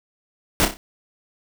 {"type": "noise with echo", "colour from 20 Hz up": "pink", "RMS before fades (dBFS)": -17, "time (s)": [0.6, 0.65], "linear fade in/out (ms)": 0, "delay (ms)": 30, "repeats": 4, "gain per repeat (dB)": -7, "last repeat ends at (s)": 0.77, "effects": []}